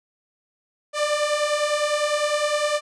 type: beating tone pair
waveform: sawtooth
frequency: 587.3 / 597.2 Hz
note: D5 / D5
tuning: 0 / +29 cents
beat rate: 9.9 Hz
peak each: -22 / -18 dBFS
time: 0.93-2.81 s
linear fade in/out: 50 ms
effects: resampled to 22050 Hz